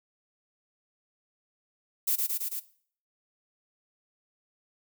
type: noise with echo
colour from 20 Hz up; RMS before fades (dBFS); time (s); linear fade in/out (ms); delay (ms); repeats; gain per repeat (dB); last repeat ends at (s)
violet; -26; 2.07-2.16; 10; 110; 4; -2; 2.6
effects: noise-tail reverb RT60 0.5 s tail -17 dB re dry